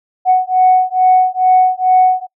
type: beating tone pair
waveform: sine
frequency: 740 / 742.3 Hz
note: F#5 / F#5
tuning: 0 / +5 cents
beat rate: 2.3 Hz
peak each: -10 dBFS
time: 0.25-2.27 s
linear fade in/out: 50 ms
effects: noise-tail reverb RT60 0.1 s tail -25 dB re dry + tanh soft clip ceiling -1 dBFS